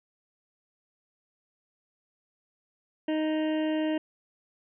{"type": "harmonic tone", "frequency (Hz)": 311.1, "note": "D#4", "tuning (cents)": 0, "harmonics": [1, 2, 3, 5, 6, 7, 8, 9, 10], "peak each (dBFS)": [-26, -32, -42, -47, -43, -53, -53, -44, -49], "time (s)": [3.08, 3.98], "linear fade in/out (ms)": 5, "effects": []}